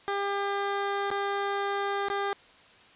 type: tone with dropouts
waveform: 15% pulse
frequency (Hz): 400.3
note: G4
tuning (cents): +36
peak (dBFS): -21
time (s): 0.08-2.33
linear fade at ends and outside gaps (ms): 0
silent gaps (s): 1.104-1.114 / 2.084-2.101
effects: white hiss -55 dBFS RMS until 2.95 s + resampled to 8000 Hz